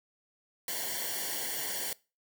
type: noise with comb filter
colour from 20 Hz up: white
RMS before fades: -35 dBFS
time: 0.68-1.93 s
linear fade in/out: 2 ms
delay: 0.79 ms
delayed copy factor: -0.85
effects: noise-tail reverb RT60 0.3 s tail -22 dB re dry